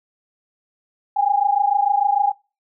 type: tone pair together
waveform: sine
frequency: 799 / 825.7 Hz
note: G5 / G#5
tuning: +33 / -10 cents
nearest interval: minor second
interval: 57 cents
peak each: -18 dBFS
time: 1.16-2.32 s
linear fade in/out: 10 ms
effects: noise-tail reverb RT60 0.3 s tail -24 dB re dry